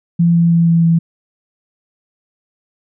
sine tone with pitch steps, 170 / 169.02 / 168.05 / 167.08 / 166.12 Hz, F3 / E3 / E3 / E3 / E3, -46 / +44 / +34 / +24 / +14 cents, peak -8 dBFS, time 0.19-0.99 s, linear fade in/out 10 ms, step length 160 ms, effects none

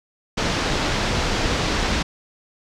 pink low-pass noise, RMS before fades -22 dBFS, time 0.37-2.03 s, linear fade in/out 10 ms, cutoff 6000 Hz, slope 24 dB/octave, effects none

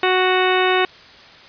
harmonic tone, 370 Hz, F#4, in tune, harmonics 1 / 2 / 3 / 4 / 5 / 6 / 7 / 8 / 10, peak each -18 / -21 / -23 / -24 / -25 / -26 / -26 / -27 / -28 dBFS, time 0.03-0.85 s, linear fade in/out 2 ms, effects white hiss -43 dBFS RMS until 1.48 s + resampled to 11025 Hz

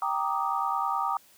sine chord, Eb major seventh, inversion first, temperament equal, 784 / 932.3 / 1174.7 / 1244.5 Hz, G5 / Bb5 / D6 / Eb6, 0 / 0 / 0 / 0 cents, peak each -31 dBFS, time 0.02-1.17 s, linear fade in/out 2 ms, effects white hiss -58 dBFS RMS until 1.37 s

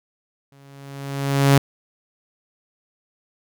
sawtooth tone with exponential growth, 138.8 Hz, C#3, 3 cents sharp, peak -6 dBFS, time 0.52-1.58 s, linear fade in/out 2 ms, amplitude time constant 230 ms, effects none

